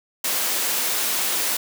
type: high-pass noise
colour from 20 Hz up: white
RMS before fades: -23 dBFS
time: 0.24-1.57 s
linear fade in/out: 5 ms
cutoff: 260 Hz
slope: 12 dB/octave
effects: none